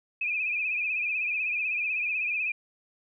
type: tone with vibrato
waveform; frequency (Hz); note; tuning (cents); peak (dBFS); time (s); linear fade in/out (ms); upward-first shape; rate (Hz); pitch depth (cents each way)
sine; 2489; D#7; 0; -26; 0.21-2.52; 5; sine; 16; 75
effects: none